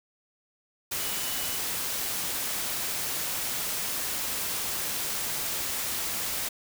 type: tone in noise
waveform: sine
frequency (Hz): 2960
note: F#7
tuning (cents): 0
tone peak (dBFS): -41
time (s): 1-1.57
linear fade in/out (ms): 10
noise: white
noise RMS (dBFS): -31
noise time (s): 0.91-6.49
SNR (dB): -13
effects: none